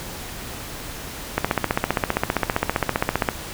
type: click train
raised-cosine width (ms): 0.5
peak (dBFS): -3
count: 30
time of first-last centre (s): 1.38-3.288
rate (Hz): 15.2
effects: pink hiss -34 dBFS RMS until 3.53 s